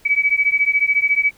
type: beating tone pair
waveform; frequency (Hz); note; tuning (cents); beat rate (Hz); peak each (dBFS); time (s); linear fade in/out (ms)
sine; 2276 / 2290; C#7 / D7; +45 / -44; 14; -17; 0.05-1.31; 10
effects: pink hiss -52 dBFS RMS until 1.37 s